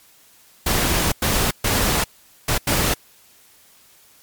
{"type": "noise bursts at uneven times", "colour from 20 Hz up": "pink", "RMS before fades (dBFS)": -19, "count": 5, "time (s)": [[0.66, 1.12], [1.22, 1.51], [1.64, 2.04], [2.48, 2.58], [2.67, 2.94]], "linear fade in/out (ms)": 5, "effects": ["white hiss -52 dBFS RMS until 4.22 s", "MP3 96 kbps"]}